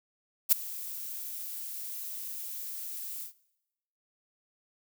violet noise with ADSR envelope, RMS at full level -18 dBFS, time 0.49-3.33 s, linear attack 33 ms, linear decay 7 ms, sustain -21 dB, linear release 110 ms, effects noise-tail reverb RT60 0.9 s tail -21 dB re dry

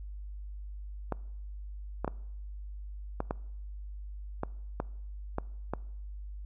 clicks, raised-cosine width 1 ms, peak -17 dBFS, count 9, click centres 1.123 / 2.046 / 2.078 / 3.204 / 3.309 / 4.434 / 4.801 / 5.384 / 5.736 s, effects noise-tail reverb RT60 0.8 s tail -23 dB re dry + added 50 Hz sine -39 dBFS peak until 6.45 s

